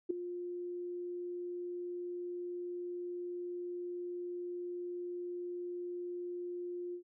sine tone with ADSR envelope, 353.1 Hz, F4, 19 cents sharp, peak -26 dBFS, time 0.09-7.03 s, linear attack 15 ms, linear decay 5 ms, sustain -12 dB, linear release 91 ms, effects none

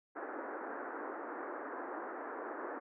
pink band-pass noise, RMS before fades -43 dBFS, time 0.15-2.8 s, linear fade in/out 20 ms, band 280 to 1700 Hz, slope 48 dB/octave, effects none

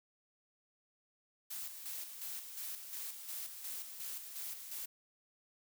blue noise with tremolo, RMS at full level -43 dBFS, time 1.5-4.86 s, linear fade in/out 10 ms, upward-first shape square, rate 2.8 Hz, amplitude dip 50%, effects none

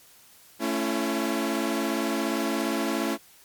sawtooth chord, A major, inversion none, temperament equal with one note detuned, 220 / 277.2 / 337.3 Hz, A3 / C#4 / E4, 0 / 0 / +40 cents, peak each -26 / -25 / -25 dBFS, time 0.59-3.18 s, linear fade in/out 50 ms, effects white hiss -54 dBFS RMS until 3.44 s + MP3 96 kbps

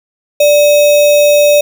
sine tone with sample-and-hold, 587.3 Hz, D5, in tune, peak -4 dBFS, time 0.4-1.61 s, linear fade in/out 5 ms, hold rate 3150 Hz, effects none

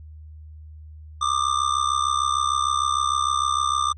square tone with amplitude modulation, 1195 Hz, D6, 30 cents sharp, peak -17 dBFS, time 1.21-3.93 s, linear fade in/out 10 ms, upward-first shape sine, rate 66.6 Hz, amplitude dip 85%, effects added 77 Hz sine -39 dBFS peak until 3.97 s + resampled to 22050 Hz

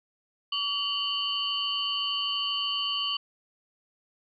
sine tone cluster, 1139 / 2829 / 3037 / 4486 Hz, C#6 / F7 / F#7 / C#8, +47 / +22 / +44 / +20 cents, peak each -35 / -33 / -29 / -36 dBFS, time 0.52-3.17 s, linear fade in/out 5 ms, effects none

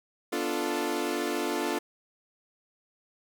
sawtooth chord, B half-diminished seventh, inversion none, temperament equal, 246.9 / 293.7 / 349.2 / 440 Hz, B3 / D4 / F4 / A4, 0 / 0 / 0 / 0 cents, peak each -33 / -29 / -28 / -30 dBFS, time 0.32-1.79 s, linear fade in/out 10 ms, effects none

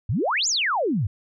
sine exponential two-way sweep, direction up then down, 87.8 to 7420 to 87.8 Hz, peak -20 dBFS, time 0.09-1.07 s, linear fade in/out 5 ms, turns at 0.48 s, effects none

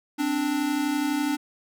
square tone pair together, 261.7 / 293.7 Hz, C4 / D4, 0 / 0 cents, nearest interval major second, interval 200 cents, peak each -30 / -25 dBFS, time 0.18-1.37 s, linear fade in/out 20 ms, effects none

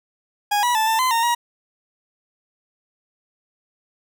40% pulse tone with pitch steps, 825 / 972 / 878 / 891 / 1024 / 921 / 953 Hz, G#5 / B5 / A5 / A5 / C6 / A#5 / A#5, -12 / -28 / -4 / +22 / -38 / -21 / +38 cents, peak -16 dBFS, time 0.51-1.35 s, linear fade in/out 10 ms, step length 120 ms, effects none

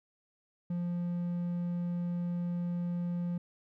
triangle tone, 174.61 Hz, F3, in tune, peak -29 dBFS, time 0.7-3.38 s, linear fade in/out 5 ms, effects none

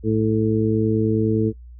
harmonic tone, 109.7 Hz, A2, 5 cents flat, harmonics 1 / 2 / 3 / 4, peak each -22 / -22 / -22 / -22 dBFS, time 0.03-1.53 s, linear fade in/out 50 ms, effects noise-tail reverb RT60 0.1 s tail -21 dB re dry + added 60 Hz sine -38 dBFS peak until 1.79 s

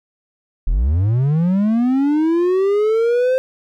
triangle linear sweep, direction up, 32.7 to 524 Hz, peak -11 dBFS, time 0.67-3.38 s, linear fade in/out 0 ms, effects none

